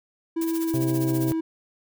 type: tone with pitch glide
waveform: triangle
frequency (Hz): 328.7 to 323.6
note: E4 to E4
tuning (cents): -5 to -32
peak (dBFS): -21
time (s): 0.36-1.41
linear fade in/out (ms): 10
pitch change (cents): -27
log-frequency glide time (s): 0.5-1.21
type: noise with tremolo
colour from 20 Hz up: blue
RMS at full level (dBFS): -34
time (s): 0.41-1.33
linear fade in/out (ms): 5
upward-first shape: sine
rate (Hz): 15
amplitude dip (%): 80
type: harmonic tone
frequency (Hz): 130.9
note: C3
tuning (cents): +1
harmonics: 1 / 2 / 3 / 4 / 5 / 6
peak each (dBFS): -25 / -37 / -33 / -39 / -40 / -50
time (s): 0.74-1.32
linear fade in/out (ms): 0
effects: none